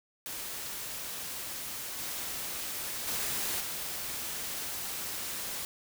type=noise with level steps; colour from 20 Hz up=white; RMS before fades=-39 / -37 / -33 / -37 dBFS; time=0.26-5.65 s; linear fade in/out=0 ms; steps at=1.98 / 3.07 / 3.6 s; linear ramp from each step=10 ms; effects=none